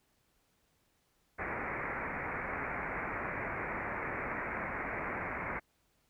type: low-pass noise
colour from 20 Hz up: white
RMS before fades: -38 dBFS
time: 1.38-5.6 s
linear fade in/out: 20 ms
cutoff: 2300 Hz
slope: 96 dB/octave
effects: pink hiss -74 dBFS RMS until 6.09 s